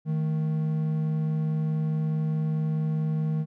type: tone pair together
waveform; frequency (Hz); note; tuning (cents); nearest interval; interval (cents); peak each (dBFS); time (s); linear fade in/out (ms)
triangle; 156.1 / 220.8; D#3 / A3; +6 / +6; tritone; 600; -22 / -33; 0.05-3.46; 50
effects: none